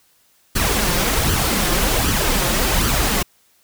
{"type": "noise with flanger", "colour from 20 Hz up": "pink", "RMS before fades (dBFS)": -18, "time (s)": [0.55, 3.23], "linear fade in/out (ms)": 10, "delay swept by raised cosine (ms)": [0.65, 5.75], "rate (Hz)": 1.3, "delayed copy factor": 0.6, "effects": ["white hiss -58 dBFS RMS until 3.63 s"]}